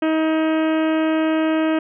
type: harmonic tone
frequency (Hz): 316.7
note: D#4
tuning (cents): +31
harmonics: 1 / 2 / 3 / 4 / 5 / 6 / 7 / 8 / 9 / 10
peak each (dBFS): -17 / -23 / -32 / -31 / -32 / -36 / -39 / -36 / -39 / -42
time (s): 0.02-1.79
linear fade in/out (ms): 5
effects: none

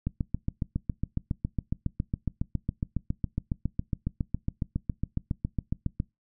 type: click train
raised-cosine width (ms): 5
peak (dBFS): -15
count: 44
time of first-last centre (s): 0.07-6.001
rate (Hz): 7.25
effects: noise-tail reverb RT60 0.2 s tail -23 dB re dry

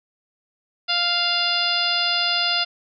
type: harmonic tone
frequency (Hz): 698.5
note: F5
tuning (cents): 0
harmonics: 1 / 2 / 3 / 4 / 5 / 6 / 7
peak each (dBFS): -29 / -27 / -32 / -25 / -26 / -27 / -24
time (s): 0.88-2.65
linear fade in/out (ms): 20
effects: none

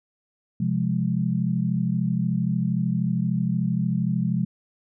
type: chord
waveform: sine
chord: F minor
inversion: second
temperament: equal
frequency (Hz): 130.81 / 174.61 / 207.7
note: C3 / F3 / Ab3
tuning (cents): 0 / 0 / 0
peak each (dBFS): -26 / -24 / -26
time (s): 0.6-4.45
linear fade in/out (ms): 5
effects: none

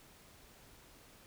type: silence
effects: pink hiss -60 dBFS RMS until 1.26 s

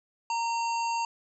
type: harmonic tone with a mistuned harmonic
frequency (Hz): 927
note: A#5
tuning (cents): -10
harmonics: 1 / 3 / 5 / 7 / 8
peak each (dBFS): -27 / -37 / -41 / -44 / -45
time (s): 0.3-1.05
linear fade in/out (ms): 2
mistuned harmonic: 3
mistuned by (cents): -34
effects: none

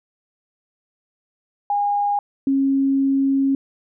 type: tone pair in turn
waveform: sine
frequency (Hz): 816 / 272.3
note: G#5 / C#4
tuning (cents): -31 / -31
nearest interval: octave + perfect fifth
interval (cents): 1900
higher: first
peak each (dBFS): -17 / -15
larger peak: second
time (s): 1.7-2.19 / 2.47-3.55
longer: second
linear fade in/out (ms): 2
effects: none

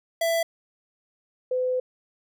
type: tone pair in turn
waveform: square / sine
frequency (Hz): 665 / 507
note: E5 / B4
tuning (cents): +15 / +45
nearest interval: perfect fourth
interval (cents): 470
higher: first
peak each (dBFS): -22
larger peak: neither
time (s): 0.21-0.43 / 1.51-1.8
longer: second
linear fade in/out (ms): 5
effects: none

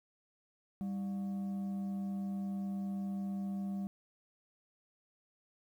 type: tone with frequency modulation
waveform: sine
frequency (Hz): 196.4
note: G3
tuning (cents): +4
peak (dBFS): -33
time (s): 0.81-3.87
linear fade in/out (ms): 0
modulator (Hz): 522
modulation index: 0.22
effects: tanh soft clip ceiling -33 dBFS + 11-bit

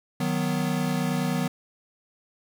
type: chord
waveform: square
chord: B major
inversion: first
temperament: equal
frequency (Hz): 155.56 / 185 / 246.9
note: D#3 / F#3 / B3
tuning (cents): 0 / 0 / 0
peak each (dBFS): -29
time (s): 0.2-1.48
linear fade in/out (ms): 5
effects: 10-bit

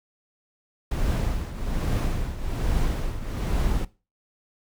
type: noise with tremolo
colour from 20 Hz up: brown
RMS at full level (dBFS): -22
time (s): 0.91-3.85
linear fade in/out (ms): 5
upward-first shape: triangle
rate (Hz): 1.2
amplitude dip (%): 75
effects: noise-tail reverb RT60 0.3 s tail -19 dB re dry

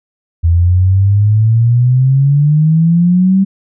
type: exponential sweep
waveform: sine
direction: up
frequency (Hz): 82.5 to 196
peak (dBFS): -6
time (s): 0.43-3.45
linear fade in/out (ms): 20
effects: none

